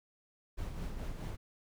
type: noise with tremolo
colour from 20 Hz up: brown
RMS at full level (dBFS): -38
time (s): 0.57-1.37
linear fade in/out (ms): 20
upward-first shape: sine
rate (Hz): 4.7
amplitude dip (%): 40
effects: none